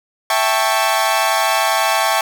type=chord; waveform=sawtooth; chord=A dominant seventh; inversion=second; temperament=equal with one note detuned; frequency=659.3 / 787.6 / 880 / 1108.7 Hz; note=E5 / G5 / A5 / C#6; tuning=0 / +8 / 0 / 0 cents; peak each=-16 dBFS; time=0.3-2.21 s; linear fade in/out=2 ms; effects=none